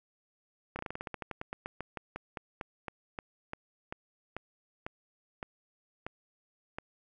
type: slowing click train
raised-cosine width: 0.5 ms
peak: -22 dBFS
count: 28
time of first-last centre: 0.76-6.785 s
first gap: 30 ms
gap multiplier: 1.13
effects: none